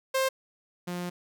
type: tone pair in turn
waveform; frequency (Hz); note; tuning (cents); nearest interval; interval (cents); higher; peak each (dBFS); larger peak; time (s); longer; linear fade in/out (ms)
sawtooth; 529 / 177.09; C5 / F3; +19 / +24; octave + perfect fifth; 1895; first; -20 / -28; first; 0.14-0.29 / 0.87-1.1; second; 10
effects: none